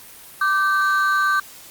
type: ring-modulated tone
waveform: triangle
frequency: 1361 Hz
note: F6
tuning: 45 cents flat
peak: -11 dBFS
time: 0.41-1.4 s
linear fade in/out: 5 ms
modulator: 186 Hz
effects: white hiss -42 dBFS RMS until 1.7 s + Opus 32 kbps